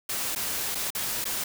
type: noise with dropouts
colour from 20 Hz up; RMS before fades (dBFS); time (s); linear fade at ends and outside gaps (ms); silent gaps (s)
white; -30; 0.09-1.44; 5; 0.351-0.359 / 0.748-0.752 / 0.905-0.949 / 1.243-1.253
effects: none